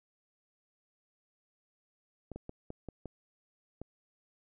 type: clicks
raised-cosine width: 2 ms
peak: -28 dBFS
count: 7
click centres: 2.317 / 2.36 / 2.494 / 2.704 / 2.887 / 3.057 / 3.816 s
effects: none